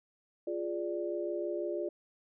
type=chord; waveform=sine; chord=D diminished; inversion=first; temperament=equal; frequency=349.2 / 415.3 / 587.3 Hz; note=F4 / Ab4 / D5; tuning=0 / 0 / 0 cents; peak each=-35 / -39 / -37 dBFS; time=0.47-1.89 s; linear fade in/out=5 ms; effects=none